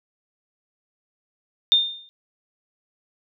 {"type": "tone with exponential decay", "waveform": "sine", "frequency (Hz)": 3625, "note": "A#7", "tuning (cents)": -49, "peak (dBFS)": -10, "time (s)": [1.72, 2.09], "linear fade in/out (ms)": 0, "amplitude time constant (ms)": 80, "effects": []}